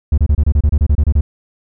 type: tone bursts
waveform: triangle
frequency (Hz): 73.42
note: D2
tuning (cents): 0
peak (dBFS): -6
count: 13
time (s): 0.12-1.21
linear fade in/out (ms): 5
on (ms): 58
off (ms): 28
effects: none